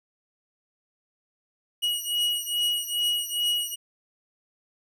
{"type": "beating tone pair", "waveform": "45% pulse", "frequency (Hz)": [2903, 2905.4], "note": ["F#7", "F#7"], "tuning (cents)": [-34, -32], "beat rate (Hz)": 2.4, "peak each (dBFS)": -27, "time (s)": [1.82, 3.76], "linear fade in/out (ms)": 20, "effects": []}